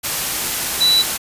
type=tone in noise; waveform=sine; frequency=3951 Hz; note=B7; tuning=in tune; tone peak=-11 dBFS; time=0.8-1.03 s; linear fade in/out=20 ms; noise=white; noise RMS=-21 dBFS; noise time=0.03-1.18 s; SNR=+7 dB; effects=resampled to 32000 Hz